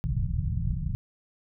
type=low-pass noise; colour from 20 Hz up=white; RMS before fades=-28 dBFS; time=0.04-0.95 s; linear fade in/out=0 ms; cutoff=160 Hz; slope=48 dB/octave; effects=none